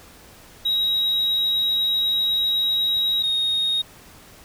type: tone pair in turn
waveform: sine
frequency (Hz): 3823 / 3729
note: A#7 / A#7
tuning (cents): +43 / 0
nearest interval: unison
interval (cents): 43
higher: first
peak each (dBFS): -16 / -17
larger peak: first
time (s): 0.65-3.23 / 3.23-3.82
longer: first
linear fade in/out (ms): 10
effects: tanh soft clip ceiling -17 dBFS + pink hiss -47 dBFS RMS until 4.44 s